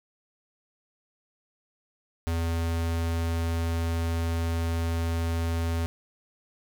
square tone, 83.2 Hz, E2, 17 cents sharp, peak -26 dBFS, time 2.27-5.86 s, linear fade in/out 0 ms, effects none

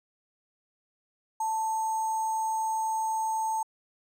sine tone with sample-and-hold, 884 Hz, A5, 8 cents sharp, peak -26 dBFS, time 1.4-3.63 s, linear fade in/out 5 ms, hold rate 7350 Hz, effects low-pass 12000 Hz 12 dB/octave

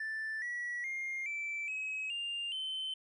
triangle tone with pitch steps, 1764 / 1934.8 / 2122 / 2328 / 2553 / 2800 / 3071 Hz, A6 / B6 / C7 / D7 / D#7 / F7 / G7, +4 / -36 / +24 / -16 / +44 / +4 / -36 cents, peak -33 dBFS, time 0-2.94 s, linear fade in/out 5 ms, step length 420 ms, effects tanh soft clip ceiling -31 dBFS + resampled to 24000 Hz

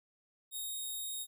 5% pulse tone, 3729 Hz, A#7, in tune, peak -30 dBFS, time 0.51-1.27 s, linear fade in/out 50 ms, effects none

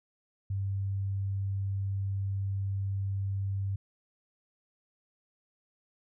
sine tone, 98 Hz, G2, in tune, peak -29 dBFS, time 0.5-3.76 s, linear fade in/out 5 ms, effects none

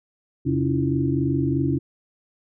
sine tone cluster, 85.3 / 134.2 / 280.6 / 325.2 / 348.5 Hz, F2 / C3 / C#4 / E4 / F4, -40 / +44 / +21 / -23 / -4 cents, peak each -32 / -23 / -24 / -26 / -29 dBFS, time 0.45-1.79 s, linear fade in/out 20 ms, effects none

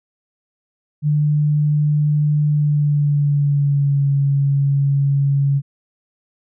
sine tone with pitch glide, 149 to 139.83 Hz, D3 to C#3, +25 to +15 cents, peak -13 dBFS, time 1.02-5.62 s, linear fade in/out 50 ms, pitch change -110 cents, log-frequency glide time 2.48-4.1 s, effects none

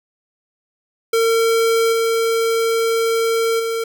square tone with level steps, 455.4 Hz, A#4, 40 cents flat, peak -14 / -16 / -20 dBFS, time 1.13-3.84 s, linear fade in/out 5 ms, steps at 1.92 / 3.59 s, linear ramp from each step 10 ms, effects none

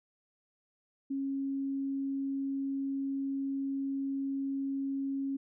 sine tone, 273.4 Hz, C#4, 24 cents flat, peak -31 dBFS, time 1.1-5.37 s, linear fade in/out 10 ms, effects none

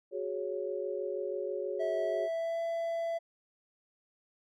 sine chord, F# suspended second, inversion none, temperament just, 370 / 416.2 / 555 Hz, F#4 / G#4 / C#5, 0 / +4 / +2 cents, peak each -37 dBFS, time 0.11-2.29 s, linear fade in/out 50 ms
triangle tone with pitch glide, 650 to 668.3 Hz, E5 to E5, -24 to +24 cents, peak -29 dBFS, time 1.79-3.19 s, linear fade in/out 20 ms, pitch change +48 cents, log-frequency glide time 2.02-2.61 s
effects none

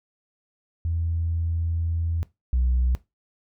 sine tone pair in turn, 83.2 / 62.33 Hz, E2 / B1, +17 / +17 cents, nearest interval perfect fourth, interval 500 cents, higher first, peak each -22 / -17 dBFS, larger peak second, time 0.85-2.23 / 2.53-2.95 s, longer first, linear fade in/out 0 ms, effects noise-tail reverb RT60 0.2 s tail -19 dB re dry + tanh soft clip ceiling -16 dBFS

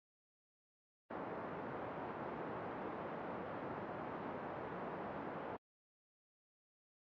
white band-pass noise, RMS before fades -45 dBFS, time 1.1-5.57 s, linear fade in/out 10 ms, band 140 to 910 Hz, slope 12 dB/octave, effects low-pass 2000 Hz 12 dB/octave + AAC 64 kbps

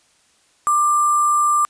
sine tone with sample-and-hold, 1186 Hz, D6, 17 cents sharp, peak -13 dBFS, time 0.67-1.65 s, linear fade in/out 0 ms, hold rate 8820 Hz, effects white hiss -58 dBFS RMS until 1.69 s + resampled to 22050 Hz

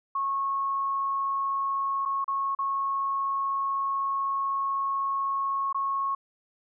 sine tone with dropouts, 1096 Hz, C#6, 20 cents flat, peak -25 dBFS, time 0.15-6.15 s, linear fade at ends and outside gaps 5 ms, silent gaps 2.053-2.057 / 2.244-2.279 / 2.55-2.588 / 5.728-5.745 s, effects none

